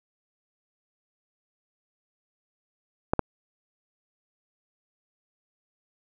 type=clicks; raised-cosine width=1 ms; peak=-7 dBFS; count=2; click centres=3.135 / 3.193 s; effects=none